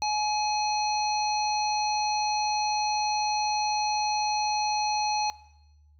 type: harmonic tone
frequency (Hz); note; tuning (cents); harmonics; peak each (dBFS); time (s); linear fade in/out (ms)
844; G#5; +28; 1 / 3 / 5 / 7; -26 / -35 / -32 / -36; 0.02-5.3; 0
effects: noise-tail reverb RT60 0.9 s tail -18 dB re dry + added 74 Hz sine -55 dBFS peak until 5.99 s